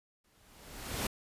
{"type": "noise with exponential growth", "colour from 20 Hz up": "pink", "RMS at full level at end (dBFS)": -32, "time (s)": [0.24, 1.07], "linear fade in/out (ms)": 5, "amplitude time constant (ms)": 180, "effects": ["resampled to 32000 Hz"]}